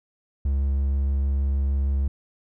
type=tone with vibrato; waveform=triangle; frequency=68.8 Hz; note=C#2; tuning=12 cents flat; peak=-18 dBFS; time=0.45-2.08 s; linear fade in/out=5 ms; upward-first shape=sine; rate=6.4 Hz; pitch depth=8 cents each way; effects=none